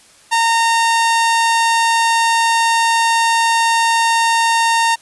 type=tone; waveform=sawtooth; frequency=918 Hz; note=A#5; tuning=27 cents flat; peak=-8 dBFS; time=0.31-4.96 s; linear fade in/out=20 ms; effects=white hiss -47 dBFS RMS until 5.01 s + resampled to 24000 Hz